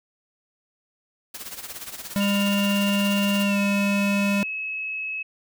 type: noise with tremolo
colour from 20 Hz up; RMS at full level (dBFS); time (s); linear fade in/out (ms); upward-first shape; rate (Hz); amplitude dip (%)
white; -34; 1.34-3.44; 5; sine; 17; 70
type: tone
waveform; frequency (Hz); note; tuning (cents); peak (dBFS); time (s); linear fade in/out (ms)
square; 200.8; G3; +42; -21; 2.16-4.43; 0
type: tone with pitch glide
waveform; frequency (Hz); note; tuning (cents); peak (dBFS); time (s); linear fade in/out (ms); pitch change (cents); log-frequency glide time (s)
sine; 2794 to 2577; F7 to E7; 0 to -40; -27; 2.2-5.23; 10; -140; 3.44-3.59
effects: none